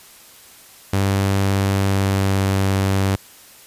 sawtooth tone with pitch glide, 98 to 96.99 Hz, G2 to G2, 0 to -18 cents, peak -12 dBFS, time 0.93-3.16 s, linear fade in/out 5 ms, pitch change -18 cents, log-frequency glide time 1.7-2.48 s, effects white hiss -45 dBFS RMS until 3.66 s + resampled to 32000 Hz

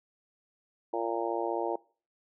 harmonic tone, 115.4 Hz, A#2, 17 cents flat, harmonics 3 / 4 / 5 / 6 / 7 / 8, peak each -34 / -35 / -36 / -37 / -37 / -38 dBFS, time 0.93-1.76 s, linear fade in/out 5 ms, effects noise-tail reverb RT60 0.4 s tail -22 dB re dry

